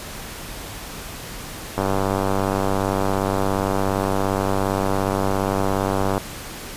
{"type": "click train", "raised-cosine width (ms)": 1, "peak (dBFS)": -7, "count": 429, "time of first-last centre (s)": [1.78, 6.179], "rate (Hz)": 97.3, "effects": ["pink hiss -34 dBFS RMS until 6.76 s", "resampled to 32000 Hz"]}